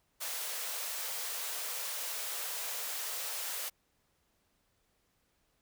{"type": "high-pass noise", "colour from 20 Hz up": "white", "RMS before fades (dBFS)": -38, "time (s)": [0.2, 3.7], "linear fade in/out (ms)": 20, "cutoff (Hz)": 430, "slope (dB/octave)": 96, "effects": ["pink hiss -75 dBFS RMS until 5.61 s"]}